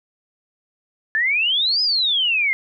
sine exponential two-way sweep, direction up then down, 1718 to 5110 to 2071 Hz, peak -16 dBFS, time 1.15-2.53 s, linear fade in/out 0 ms, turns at 1.82 s, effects none

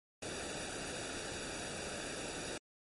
pink noise with comb filter, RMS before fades -42 dBFS, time 0.22-2.58 s, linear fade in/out 5 ms, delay 0.95 ms, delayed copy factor -0.7, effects MP3 48 kbps

